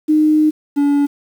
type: tone pair in turn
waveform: sine / triangle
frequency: 307.1 / 285.9 Hz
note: D#4 / D4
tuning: -23 / -46 cents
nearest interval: minor second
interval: 123 cents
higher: first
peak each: -9 dBFS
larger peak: neither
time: 0.08-0.51 / 0.76-1.07 s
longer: first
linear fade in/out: 20 ms
effects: 7-bit